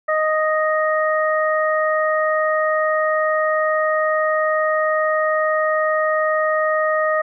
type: harmonic tone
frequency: 622.3 Hz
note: D#5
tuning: in tune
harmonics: 1 / 2 / 3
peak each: -18 / -21 / -23 dBFS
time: 0.08-7.22 s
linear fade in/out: 10 ms
effects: none